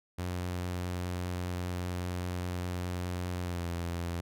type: tone with pitch glide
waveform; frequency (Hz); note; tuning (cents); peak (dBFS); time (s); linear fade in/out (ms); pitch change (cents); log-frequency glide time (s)
sawtooth; 89.5 to 85.95; F2 to F2; +43 to -27; -29; 0.18-4.21; 10; -70; 3.41-3.66
effects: none